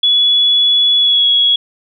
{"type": "tone with pitch glide", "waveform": "sine", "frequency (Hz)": [3400, 3340], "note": ["G#7", "G#7"], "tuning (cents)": [40, 9], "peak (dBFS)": -8, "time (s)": [0.03, 1.56], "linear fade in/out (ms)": 5, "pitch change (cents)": -31, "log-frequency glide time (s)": [0.98, 1.27], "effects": []}